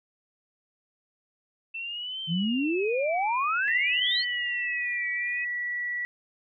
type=tone with vibrato; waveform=sine; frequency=2666 Hz; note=E7; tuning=19 cents sharp; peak=-32 dBFS; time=1.74-5.45 s; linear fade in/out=10 ms; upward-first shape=triangle; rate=0.52 Hz; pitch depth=280 cents each way
type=exponential sweep; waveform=sine; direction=up; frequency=155.56 to 4540 Hz; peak=-24 dBFS; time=2.27-4.25 s; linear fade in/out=50 ms
type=tone with pitch glide; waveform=sine; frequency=1975.5 to 1946.1 Hz; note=B6 to B6; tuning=0 to -26 cents; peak=-28 dBFS; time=3.68-6.05 s; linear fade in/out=0 ms; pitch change=-26 cents; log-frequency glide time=4.05-4.15 s
effects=none